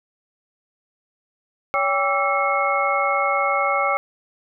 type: tone cluster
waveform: sine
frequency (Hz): 564 / 795 / 1156 / 1328 / 2174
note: C#5 / G5 / D6 / E6 / C#7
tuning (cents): +30 / +24 / -28 / +12 / -34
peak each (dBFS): -24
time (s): 1.74-3.97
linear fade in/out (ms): 0
effects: none